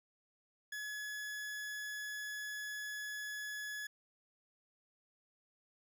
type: tone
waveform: 40% pulse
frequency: 1697 Hz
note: G#6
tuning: 37 cents sharp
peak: -40 dBFS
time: 0.72-3.87 s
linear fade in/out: 5 ms
effects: none